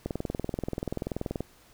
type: click train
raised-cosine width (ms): 2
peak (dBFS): -17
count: 29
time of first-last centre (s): 0.06-1.406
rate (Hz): 20.8
effects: pink hiss -58 dBFS RMS until 1.73 s